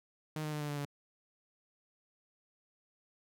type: tone with pitch steps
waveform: sawtooth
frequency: 154.6 / 152.3 / 150.03 / 147.79 / 145.59 / 143.42 Hz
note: D#3 / D#3 / D3 / D3 / D3 / D3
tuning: -11 / -37 / +37 / +11 / -15 / -41 cents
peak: -32 dBFS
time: 0.36-0.852 s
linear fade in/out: 2 ms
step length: 82 ms
effects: none